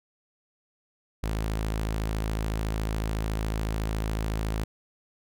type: tone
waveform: sawtooth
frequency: 53.9 Hz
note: A1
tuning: 35 cents flat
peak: -23 dBFS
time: 1.23-4.64 s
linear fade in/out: 5 ms
effects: none